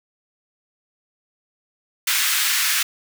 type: high-pass noise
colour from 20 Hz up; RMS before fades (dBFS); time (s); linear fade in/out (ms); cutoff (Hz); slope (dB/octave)
pink; -20; 2.07-2.83; 5; 1500; 24
effects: none